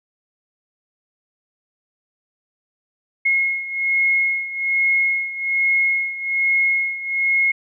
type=beating tone pair; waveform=sine; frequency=2162 / 2163.2 Hz; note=C#7 / C#7; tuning=-44 / -43 cents; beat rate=1.2 Hz; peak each=-18 / -22 dBFS; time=3.25-7.52 s; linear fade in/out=10 ms; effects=none